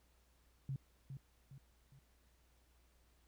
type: tone with echo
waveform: sine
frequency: 135.5 Hz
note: C#3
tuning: 39 cents flat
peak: -38 dBFS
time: 0.69-0.76 s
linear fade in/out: 2 ms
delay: 410 ms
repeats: 3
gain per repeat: -7 dB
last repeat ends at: 1.99 s
effects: added 60 Hz sine -70 dBFS peak until 3.27 s + pink hiss -75 dBFS RMS until 3.27 s